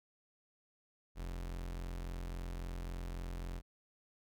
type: tone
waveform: 40% pulse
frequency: 43.65 Hz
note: F1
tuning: in tune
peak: -39 dBFS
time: 1.15-3.62 s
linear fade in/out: 50 ms
effects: none